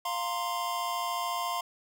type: chord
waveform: square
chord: F suspended fourth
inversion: none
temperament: equal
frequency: 698.5 / 932.3 / 1046.5 Hz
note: F5 / Bb5 / C6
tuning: 0 / 0 / 0 cents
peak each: -36 / -38 / -33 dBFS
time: 0.05-1.61 s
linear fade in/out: 5 ms
effects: 11-bit